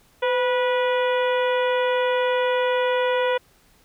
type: harmonic tone with a mistuned harmonic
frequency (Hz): 488.5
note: B4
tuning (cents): -19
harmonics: 1 / 2 / 3 / 4 / 5 / 6 / 7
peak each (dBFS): -20 / -26 / -30 / -32 / -34 / -36 / -37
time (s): 0.22-3.38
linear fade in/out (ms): 10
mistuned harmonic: 1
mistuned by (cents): +57
effects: pink hiss -58 dBFS RMS until 3.84 s